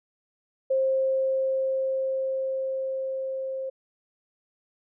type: tone with level ramp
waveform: sine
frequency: 530 Hz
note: C5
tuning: 22 cents sharp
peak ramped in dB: -20 to -29 dBFS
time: 0.7-3.7 s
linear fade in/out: 10 ms
effects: none